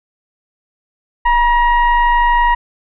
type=tone with frequency modulation; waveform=sine; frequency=960 Hz; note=B5; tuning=49 cents flat; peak=-9 dBFS; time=1.25-2.55 s; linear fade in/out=10 ms; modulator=934 Hz; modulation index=0.79; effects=none